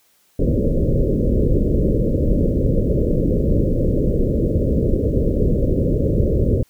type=low-pass noise; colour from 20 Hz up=pink; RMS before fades=-17 dBFS; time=0.39-6.63 s; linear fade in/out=5 ms; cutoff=570 Hz; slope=96 dB/octave; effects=white hiss -59 dBFS RMS until 6.69 s